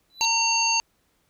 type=tone with exponential growth; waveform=triangle; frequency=3983 Hz; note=B7; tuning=14 cents sharp; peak=-23 dBFS; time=0.1-0.25 s; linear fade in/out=0 ms; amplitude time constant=32 ms
type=harmonic tone; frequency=914 Hz; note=A#5; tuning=34 cents flat; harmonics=1 / 3 / 5 / 7; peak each=-25 / -25 / -25 / -25 dBFS; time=0.21-0.8 s; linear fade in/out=0 ms
effects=pink hiss -68 dBFS RMS until 1.29 s

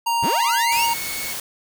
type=tone; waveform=square; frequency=932 Hz; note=A#5; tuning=1 cent flat; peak=-19 dBFS; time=0.06-0.94 s; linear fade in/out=10 ms
type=linear sweep; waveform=sawtooth; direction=up; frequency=48 to 2960 Hz; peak=-19 dBFS; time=0.22-0.87 s; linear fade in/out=20 ms
type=tone with pitch glide; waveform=sawtooth; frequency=2024 to 2207 Hz; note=B6 to C#7; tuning=+42 to -8 cents; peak=-27 dBFS; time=0.4-1.33 s; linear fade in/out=2 ms; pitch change=+150 cents; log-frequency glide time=0.75-0.8 s
type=noise; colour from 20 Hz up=white; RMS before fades=-29 dBFS; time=0.72-1.4 s; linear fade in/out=2 ms
effects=none

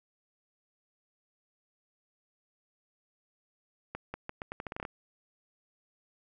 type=accelerating click train; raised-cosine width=0.5 ms; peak=-22 dBFS; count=12; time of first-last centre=3.95-4.852 s; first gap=190 ms; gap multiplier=0.81; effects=none

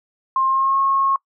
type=tone with pitch glide; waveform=sine; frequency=1061 to 1087.7 Hz; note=C6 to C#6; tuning=+24 to -33 cents; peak=-15 dBFS; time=0.36-1.16 s; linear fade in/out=2 ms; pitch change=+43 cents; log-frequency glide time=0.47-0.78 s; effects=noise-tail reverb RT60 0.1 s tail -23 dB re dry

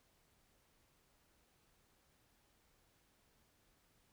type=silence; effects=pink hiss -74 dBFS RMS until 4.12 s

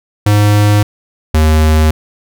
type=tone pair in turn; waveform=square; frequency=103.83 / 77.95 Hz; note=G#2 / D#2; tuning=0 / +4 cents; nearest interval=perfect fourth; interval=496 cents; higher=first; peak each=-7 dBFS; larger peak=neither; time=0.26-0.83 / 1.34-1.91 s; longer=neither; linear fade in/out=5 ms; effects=none

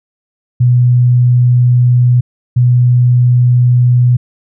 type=tone pair in turn; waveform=sine; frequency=123.3 / 123.3 Hz; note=B2 / B2; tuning=-2 / -2 cents; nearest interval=unison; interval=0 cents; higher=neither; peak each=-5 dBFS; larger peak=neither; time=0.6-2.21 / 2.56-4.17 s; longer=neither; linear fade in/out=10 ms; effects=none

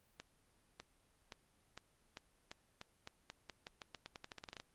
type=accelerating click train; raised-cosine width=0.2 ms; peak=-30 dBFS; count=23; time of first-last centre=0.2-4.6 s; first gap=600 ms; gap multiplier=0.87; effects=pink hiss -74 dBFS RMS until 4.74 s + Opus 32 kbps

